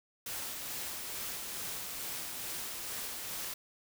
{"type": "noise with tremolo", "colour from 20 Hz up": "white", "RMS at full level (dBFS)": -39, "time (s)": [0.26, 3.54], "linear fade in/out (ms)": 5, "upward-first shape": "sine", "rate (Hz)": 2.3, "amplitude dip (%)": 25, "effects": []}